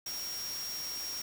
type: tone in noise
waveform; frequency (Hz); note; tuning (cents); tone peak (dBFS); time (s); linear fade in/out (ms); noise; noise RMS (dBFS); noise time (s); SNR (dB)
sine; 5588; F8; 0; -37; 0.06-1.22; 5; white; -43; 0.06-1.22; +3
effects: none